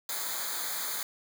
white noise with comb filter, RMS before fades -34 dBFS, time 0.09-1.03 s, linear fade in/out 2 ms, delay 0.36 ms, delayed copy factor -1, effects none

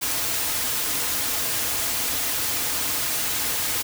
white noise with comb filter, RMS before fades -25 dBFS, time 0.01-3.83 s, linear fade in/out 20 ms, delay 5.2 ms, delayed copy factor -0.55, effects none

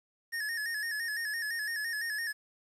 square tone with vibrato, 1774 Hz, A6, 14 cents sharp, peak -33 dBFS, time 0.32-2.33 s, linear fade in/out 20 ms, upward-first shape square, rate 5.9 Hz, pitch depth 66 cents each way, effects resampled to 32000 Hz + 10-bit

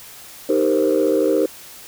sine chord, C minor seventh, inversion first, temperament equal, 311.1 / 392 / 466.2 / 523.3 Hz, Eb4 / G4 / Bb4 / C5, 0 / 0 / 0 / 0 cents, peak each -19 dBFS, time 0.49-1.46 s, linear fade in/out 5 ms, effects tanh soft clip ceiling -8 dBFS + white hiss -40 dBFS RMS until 1.87 s

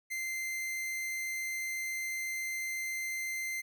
45% pulse tone, 2082 Hz, C7, 9 cents flat, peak -34 dBFS, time 0.1-3.62 s, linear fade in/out 20 ms, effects none

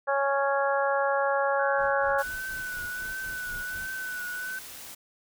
harmonic tone, 277.2 Hz, C#4, in tune, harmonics 2 / 3 / 4 / 5 / 6, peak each -26 / -29 / -31 / -32 / -32 dBFS, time 0.07-2.23 s, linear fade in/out 20 ms
sine tone with vibrato, 1500 Hz, F#6, 23 cents sharp, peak -32 dBFS, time 1.59-4.59 s, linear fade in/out 5 ms, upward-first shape triangle, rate 1.4 Hz, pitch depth 50 cents each way
brown noise with tremolo, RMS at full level -45 dBFS, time 1.78-3.95 s, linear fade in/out 2 ms, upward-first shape sine, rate 4.1 Hz, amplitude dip 90%
white noise, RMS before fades -43 dBFS, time 2.18-4.95 s, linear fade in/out 10 ms
effects none

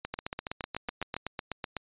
two click trains, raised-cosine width 0.3 ms, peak -18 / -17 dBFS, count 9 / 14, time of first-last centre 0.05-1.166 / 0.14-1.767 s, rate 7.17 / 7.99 Hz, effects resampled to 8000 Hz

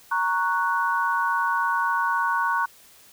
sine chord, F# major, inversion first, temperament equal, 932.3 / 1108.7 / 1480 Hz, A#5 / C#6 / F#6, 0 / 0 / 0 cents, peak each -25 dBFS, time 0.11-2.66 s, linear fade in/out 10 ms, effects white hiss -52 dBFS RMS until 3.12 s

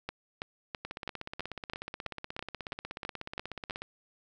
two click trains, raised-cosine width 0.3 ms, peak -19 / -22 dBFS, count 12 / 50, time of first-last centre 0.09-3.708 / 0.85-3.82 s, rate 3.04 / 16.5 Hz, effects none

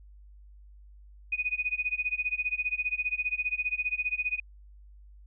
sine tone with tremolo, 2485 Hz, D#7, 3 cents flat, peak -24 dBFS, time 1.32-4.4 s, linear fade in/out 5 ms, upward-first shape sine, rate 15 Hz, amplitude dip 95%, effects added 50 Hz sine -49 dBFS peak until 5.26 s

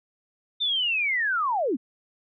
sine linear sweep, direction down, 3624 to 208.9 Hz, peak -22 dBFS, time 0.6-1.77 s, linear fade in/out 20 ms, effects none

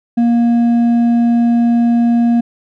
sine tone with hard clipping, 235.6 Hz, A#3, 19 cents sharp, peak -10 dBFS, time 0.17-2.41 s, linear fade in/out 10 ms, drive 4 dB, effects none

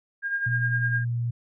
sine tone with tremolo, 1616 Hz, G#6, 48 cents flat, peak -22 dBFS, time 0.22-1.05 s, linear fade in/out 50 ms, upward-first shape sine, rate 9.9 Hz, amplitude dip 60%
sine tone with pitch glide, 120 to 118.69 Hz, B2 to A#2, -49 to +32 cents, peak -24 dBFS, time 0.46-1.31 s, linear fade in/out 10 ms, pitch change -19 cents, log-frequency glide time 0.76-1.16 s
effects none

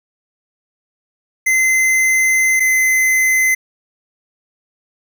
square tone pair in turn, 2060 / 2050 Hz, C7 / C7, -28 / -36 cents, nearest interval unison, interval 8 cents, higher first, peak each -12 dBFS, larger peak neither, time 1.46-2.6 / 2.6-3.55 s, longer first, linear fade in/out 10 ms, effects none

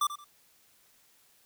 square tone with echo, 1176 Hz, D6, 2 cents sharp, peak -25 dBFS, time 0.01-0.07 s, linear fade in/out 5 ms, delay 87 ms, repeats 2, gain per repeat -12 dB, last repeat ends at 0.244 s, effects white hiss -64 dBFS RMS until 1.45 s

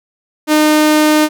sawtooth tone, 305.3 Hz, D#4, 33 cents flat, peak -4 dBFS, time 0.47-1.29 s, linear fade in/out 50 ms, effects none

